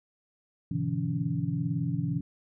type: tone cluster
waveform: sine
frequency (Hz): 105.3 / 128.6 / 150.5 / 168.4 / 282.3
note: G#2 / C3 / D3 / E3 / C#4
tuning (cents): +24 / -30 / +43 / +37 / +32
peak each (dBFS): -39 / -32 / -33 / -31 / -36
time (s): 0.71-2.21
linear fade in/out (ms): 5
effects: none